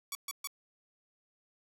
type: tone bursts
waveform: 5% pulse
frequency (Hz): 1133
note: C#6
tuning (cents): +37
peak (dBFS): -24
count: 3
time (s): 0.12-0.473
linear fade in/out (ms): 2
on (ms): 31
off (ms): 130
effects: 11-bit